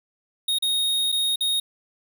square tone with dropouts, 3729 Hz, A#7, in tune, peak -21 dBFS, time 0.48-1.6 s, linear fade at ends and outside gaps 5 ms, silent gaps 0.586-0.623 / 1.119-1.124 / 1.359-1.407 s, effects none

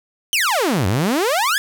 sawtooth exponential two-way sweep, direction down then up, 3187 to 87.2 to 1757 Hz, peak -12 dBFS, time 0.33-1.58 s, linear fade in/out 0 ms, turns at 0.87 s, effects none

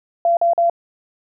sine tone bursts, 683 Hz, F5, 39 cents flat, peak -12 dBFS, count 3, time 0.25-0.698 s, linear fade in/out 2 ms, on 120 ms, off 44 ms, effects none

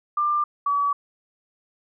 sine tone pair in turn, 1191 / 1141.5 Hz, D6 / D6, +24 / -50 cents, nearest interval minor second, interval 74 cents, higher first, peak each -19 dBFS, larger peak neither, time 0.17-0.44 / 0.66-0.93 s, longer neither, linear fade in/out 5 ms, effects none

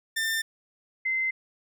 sawtooth / sine tone pair in turn, 1795 / 2068 Hz, A6 / C7, +34 / -21 cents, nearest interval major second, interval 245 cents, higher second, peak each -22 / -24 dBFS, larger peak first, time 0.16-0.42 / 1.05-1.31 s, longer neither, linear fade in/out 10 ms, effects none

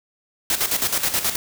white noise with tremolo, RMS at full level -20 dBFS, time 0.5-1.36 s, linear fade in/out 2 ms, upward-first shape square, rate 9.4 Hz, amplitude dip 65%, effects none

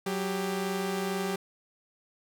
sawtooth tone pair together, 186.8 / 395.8 Hz, F#3 / G4, +17 / +17 cents, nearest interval octave + minor second, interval 1300 cents, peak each -28 dBFS, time 0.06-1.36 s, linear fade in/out 5 ms, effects none

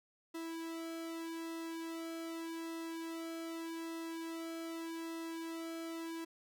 sawtooth tone with flanger, 329.1 Hz, E4, 3 cents flat, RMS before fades -43 dBFS, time 0.34-6.25 s, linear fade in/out 10 ms, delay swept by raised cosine 1.3 to 1.96 ms, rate 0.83 Hz, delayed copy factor -1, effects none

